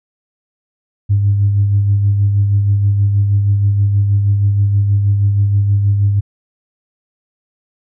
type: tone with tremolo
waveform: sine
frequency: 100.9 Hz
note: G#2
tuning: 49 cents flat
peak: -7 dBFS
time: 1.09-6.21 s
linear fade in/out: 20 ms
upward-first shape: sine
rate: 6.3 Hz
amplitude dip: 40%
effects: tanh soft clip ceiling -4 dBFS